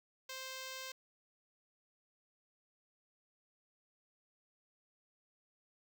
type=tone; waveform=5% pulse; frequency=523.3 Hz; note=C5; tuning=in tune; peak=-32 dBFS; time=0.29-0.92 s; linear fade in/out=5 ms; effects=none